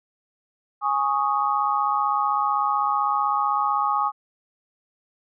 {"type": "chord", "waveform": "sine", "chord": "Ab suspended fourth", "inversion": "none", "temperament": "equal", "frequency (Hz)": [830.6, 1108.7, 1244.5], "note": ["Ab5", "Db6", "Eb6"], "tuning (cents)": [0, 0, 0], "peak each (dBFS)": -24, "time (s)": [0.81, 4.12], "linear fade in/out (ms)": 50, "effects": []}